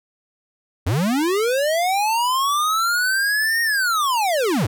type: linear two-way sweep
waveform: square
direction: up then down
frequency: 78 to 1864.7 to 78 Hz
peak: -18 dBFS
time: 0.86-4.67 s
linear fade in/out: 10 ms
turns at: 3.62 s
effects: none